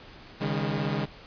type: chord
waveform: sawtooth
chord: C# suspended second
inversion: none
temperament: equal with one note detuned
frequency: 138.59 / 155.56 / 202.9 Hz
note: C#3 / D#3 / G#3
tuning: 0 / 0 / -40 cents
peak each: -27 dBFS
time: 0.4-1.06 s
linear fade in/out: 20 ms
effects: pink hiss -48 dBFS RMS until 1.26 s + resampled to 11025 Hz